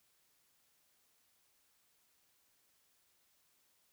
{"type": "silence", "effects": ["white hiss -74 dBFS RMS until 3.92 s"]}